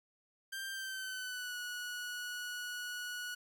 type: tone with pitch glide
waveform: sawtooth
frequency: 1579 to 1464.8 Hz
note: G6 to F#6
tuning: +12 to -18 cents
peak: -36 dBFS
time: 0.52-3.35 s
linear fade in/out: 10 ms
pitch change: -130 cents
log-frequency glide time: 0.7-1.57 s
effects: 11-bit